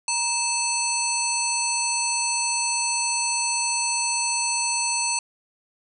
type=harmonic tone with a mistuned harmonic; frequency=875 Hz; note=A5; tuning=10 cents flat; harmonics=1 / 3 / 5 / 7 / 9 / 10; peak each=-29 / -29 / -29 / -29 / -29 / -29 dBFS; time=0.08-5.19 s; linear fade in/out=2 ms; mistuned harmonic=1; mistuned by=+130 cents; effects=none